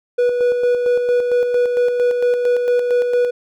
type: tone with tremolo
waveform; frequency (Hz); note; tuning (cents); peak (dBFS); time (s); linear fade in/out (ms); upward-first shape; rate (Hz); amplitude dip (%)
triangle; 488.5; B4; -19; -10; 0.18-3.31; 10; square; 4.4; 40
effects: none